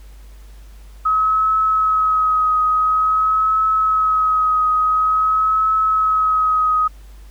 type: tone with vibrato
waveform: sine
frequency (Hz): 1275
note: D#6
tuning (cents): +42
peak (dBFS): -13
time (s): 1.05-6.88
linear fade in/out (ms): 10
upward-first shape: triangle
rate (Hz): 0.48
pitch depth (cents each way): 27
effects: added 50 Hz sine -37 dBFS peak until 7.3 s + pink hiss -52 dBFS RMS until 7.3 s